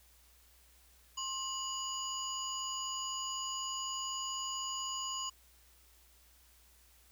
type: harmonic tone with a mistuned harmonic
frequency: 976 Hz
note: B5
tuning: 21 cents flat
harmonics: 1 / 3 / 5 / 7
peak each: -41 / -41 / -46 / -41 dBFS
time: 1.17-5.3 s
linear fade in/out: 10 ms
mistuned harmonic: 1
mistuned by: +150 cents
effects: added 60 Hz sine -65 dBFS peak until 7.11 s + white hiss -65 dBFS RMS until 7.11 s